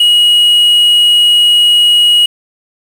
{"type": "tone with quantisation", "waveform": "triangle", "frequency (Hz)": 2900, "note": "F#7", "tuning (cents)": -35, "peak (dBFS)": -3, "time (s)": [0, 2.26], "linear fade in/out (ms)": 5, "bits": 5, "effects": []}